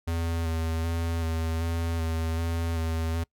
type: tone with vibrato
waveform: square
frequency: 82.41 Hz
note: E2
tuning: in tune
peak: -27 dBFS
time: 0.07-3.24 s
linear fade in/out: 10 ms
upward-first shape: square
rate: 1.3 Hz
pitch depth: 20 cents each way
effects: noise-tail reverb RT60 0.1 s tail -24 dB re dry